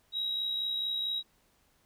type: tone with amplitude modulation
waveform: sine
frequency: 3835 Hz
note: A#7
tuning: 48 cents sharp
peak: -27 dBFS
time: 0.12-1.23 s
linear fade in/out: 50 ms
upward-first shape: sine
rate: 64.5 Hz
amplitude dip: 45%
effects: tanh soft clip ceiling -25 dBFS + pink hiss -69 dBFS RMS until 1.85 s